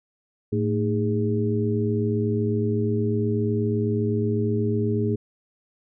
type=tone cluster; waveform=sine; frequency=109.6 / 223.3 / 311.4 / 410.8 Hz; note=A2 / A3 / D#4 / G#4; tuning=-6 / +26 / +2 / -19 cents; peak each=-24 / -26 / -30 / -26 dBFS; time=0.52-5.16 s; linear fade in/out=10 ms; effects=none